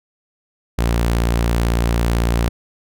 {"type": "tone", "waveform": "sawtooth", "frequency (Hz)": 58, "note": "A#1", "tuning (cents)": -8, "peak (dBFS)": -11, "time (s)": [0.78, 2.49], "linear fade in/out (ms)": 10, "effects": []}